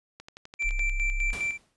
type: click train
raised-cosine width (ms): 0.2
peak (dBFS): -26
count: 8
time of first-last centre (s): 0.2-0.793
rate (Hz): 11.8
type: tone with tremolo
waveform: triangle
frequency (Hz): 2345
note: D7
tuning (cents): -3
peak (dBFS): -24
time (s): 0.59-1.58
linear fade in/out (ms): 20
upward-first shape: square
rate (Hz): 4.9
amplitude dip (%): 60
type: tone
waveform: sine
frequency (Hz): 33.32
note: C1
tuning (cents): +32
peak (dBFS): -26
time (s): 0.64-1.34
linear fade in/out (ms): 20
type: noise with exponential decay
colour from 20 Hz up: pink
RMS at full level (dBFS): -36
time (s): 1.33-1.76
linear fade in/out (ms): 0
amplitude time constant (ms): 92
effects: resampled to 24000 Hz